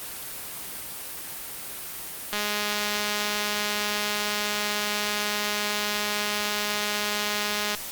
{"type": "click train", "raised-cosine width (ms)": 0.2, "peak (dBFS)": -10, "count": 1128, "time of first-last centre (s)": [2.33, 7.748], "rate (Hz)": 208, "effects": ["white hiss -36 dBFS RMS until 7.91 s", "Opus 32 kbps"]}